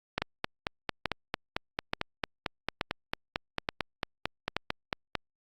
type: two click trains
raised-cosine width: 0.3 ms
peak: -11 / -12 dBFS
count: 6 / 23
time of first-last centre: 0.18-4.566 / 0.22-5.153 s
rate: 1.14 / 4.46 Hz
effects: Opus 48 kbps